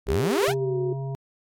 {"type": "exponential sweep", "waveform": "sawtooth", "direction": "up", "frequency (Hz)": [49.98, 932.3], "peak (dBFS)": -19, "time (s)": [0.06, 0.54], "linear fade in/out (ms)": 50}
{"type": "tone with pitch glide", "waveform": "sine", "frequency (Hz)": [400.5, 369.4], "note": ["G4", "F#4"], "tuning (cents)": [37, -3], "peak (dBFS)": -24, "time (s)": [0.08, 0.93], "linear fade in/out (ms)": 5, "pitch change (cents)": -140, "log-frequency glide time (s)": [0.57, 0.78]}
{"type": "harmonic tone", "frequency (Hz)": 135.4, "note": "C#3", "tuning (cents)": -40, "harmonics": [1, 3, 5, 7], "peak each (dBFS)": [-28, -38, -42, -45], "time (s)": [0.48, 1.15], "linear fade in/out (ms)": 0}
{"effects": ["AAC 64 kbps"]}